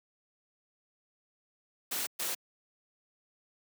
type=noise bursts at uneven times; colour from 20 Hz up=white; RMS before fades=-34 dBFS; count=2; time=1.91-2.07 / 2.19-2.35 s; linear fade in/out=10 ms; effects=high-pass 200 Hz 12 dB/octave